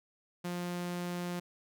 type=tone; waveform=sawtooth; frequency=176.3 Hz; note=F3; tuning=17 cents sharp; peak=-31 dBFS; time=0.44-1.4 s; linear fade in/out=10 ms; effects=none